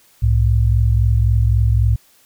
sine tone pair together, 64.2 / 107.97 Hz, C2 / A2, -32 / -32 cents, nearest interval major sixth, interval 900 cents, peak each -14 dBFS, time 0.22-1.96 s, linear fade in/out 10 ms, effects white hiss -53 dBFS RMS until 2.25 s

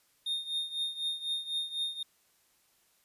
triangle tone with tremolo, 3671 Hz, A#7, 27 cents flat, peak -27 dBFS, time 0.26-2.03 s, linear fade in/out 5 ms, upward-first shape triangle, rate 4 Hz, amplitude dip 85%, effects white hiss -69 dBFS RMS until 3.04 s + resampled to 32000 Hz

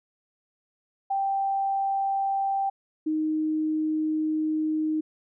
sine tone pair in turn, 784 / 311.1 Hz, G5 / D#4, 0 / 0 cents, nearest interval octave + major third, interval 1600 cents, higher first, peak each -23 dBFS, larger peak neither, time 1.1-2.7 / 3.06-5.01 s, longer second, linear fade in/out 10 ms, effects none

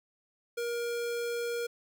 square tone, 472.9 Hz, A#4, 25 cents sharp, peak -32 dBFS, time 0.57-1.67 s, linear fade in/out 10 ms, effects none

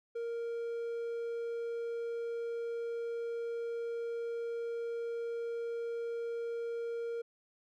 triangle tone, 466.2 Hz, A#4, in tune, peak -33 dBFS, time 0.15-7.22 s, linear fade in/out 10 ms, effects none

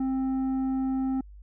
sine tone with tanh clipping, 263.9 Hz, C4, 15 cents sharp, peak -26 dBFS, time 0-1.21 s, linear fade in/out 5 ms, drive 7 dB, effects added 50 Hz sine -44 dBFS peak until 1.42 s

